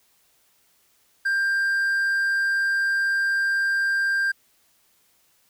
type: tone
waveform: triangle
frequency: 1589 Hz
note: G6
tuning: 23 cents sharp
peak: -18 dBFS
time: 1.25-4.32 s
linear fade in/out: 10 ms
effects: white hiss -63 dBFS RMS until 5.49 s